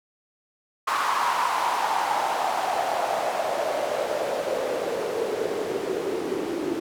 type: noise with band-pass filter sweep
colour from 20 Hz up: white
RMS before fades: -26 dBFS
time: 0.87-6.8 s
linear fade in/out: 10 ms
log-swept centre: 1100 to 330 Hz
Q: 4.8
effects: none